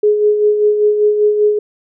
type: tone with tremolo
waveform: sine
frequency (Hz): 419.6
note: G#4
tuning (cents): +18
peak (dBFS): -7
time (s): 0.03-1.59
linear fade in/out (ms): 5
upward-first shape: sine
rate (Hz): 5.1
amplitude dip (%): 50
effects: none